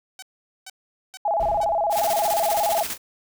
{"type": "tone bursts", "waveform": "5% pulse", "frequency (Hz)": 759, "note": "F#5", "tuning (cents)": 44, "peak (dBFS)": -25, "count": 5, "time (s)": [0.19, 2.12], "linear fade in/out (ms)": 2, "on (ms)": 34, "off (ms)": 440}
{"type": "tone with vibrato", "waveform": "sine", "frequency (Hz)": 744, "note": "F#5", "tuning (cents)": 9, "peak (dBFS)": -19, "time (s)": [1.25, 2.83], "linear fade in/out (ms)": 5, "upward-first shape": "square", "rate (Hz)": 17, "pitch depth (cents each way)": 190}
{"type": "noise with exponential decay", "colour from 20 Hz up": "brown", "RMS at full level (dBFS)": -31, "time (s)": [1.4, 2.23], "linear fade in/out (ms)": 5, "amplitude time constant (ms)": 180}
{"type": "noise with tremolo", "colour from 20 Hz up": "white", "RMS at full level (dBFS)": -28, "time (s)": [1.9, 2.98], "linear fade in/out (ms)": 50, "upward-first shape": "square", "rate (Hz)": 15, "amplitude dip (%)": 50}
{"effects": []}